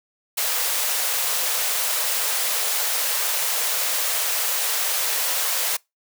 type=high-pass noise; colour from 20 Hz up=white; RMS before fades=-23 dBFS; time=0.37-5.77 s; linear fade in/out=10 ms; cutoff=440 Hz; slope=96 dB/octave; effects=noise-tail reverb RT60 0.2 s tail -25 dB re dry